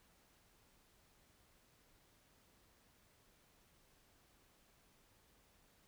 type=silence; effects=pink hiss -71 dBFS RMS until 5.87 s